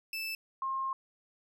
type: tone pair in turn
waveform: 30% pulse / sine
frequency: 2637 / 1067.2 Hz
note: E7 / C6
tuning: 0 / +34 cents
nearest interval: octave + major third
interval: 1566 cents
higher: first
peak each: -32 / -31 dBFS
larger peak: second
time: 0.13-0.35 / 0.62-0.93 s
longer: second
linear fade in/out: 2 ms
effects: none